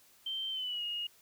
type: tone with pitch glide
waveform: sine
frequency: 3124 to 2865 Hz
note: G7 to F7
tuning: -7 to +44 cents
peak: -34 dBFS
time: 0.26-1.07 s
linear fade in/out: 5 ms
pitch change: -149 cents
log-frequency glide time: 0.5-0.83 s
effects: white hiss -63 dBFS RMS until 1.21 s